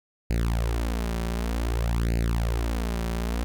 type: tone with flanger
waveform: sawtooth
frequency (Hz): 57.4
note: A#1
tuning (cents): -26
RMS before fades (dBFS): -26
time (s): 0.3-3.44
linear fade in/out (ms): 0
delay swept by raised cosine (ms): 0.43 to 5.23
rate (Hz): 0.54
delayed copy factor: +0.9
effects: none